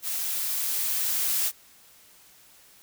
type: noise with level ramp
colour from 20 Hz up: blue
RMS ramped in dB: -30 to -25 dBFS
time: 0.02-1.52 s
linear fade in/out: 50 ms
effects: white hiss -55 dBFS RMS until 2.82 s